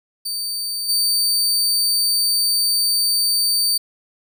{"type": "tone with level steps", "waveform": "sawtooth", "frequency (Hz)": 4600, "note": "D8", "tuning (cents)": -37, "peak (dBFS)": [-20, -13], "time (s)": [0.25, 3.78], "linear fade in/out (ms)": 10, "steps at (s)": 0.88, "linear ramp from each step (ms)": 20, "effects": []}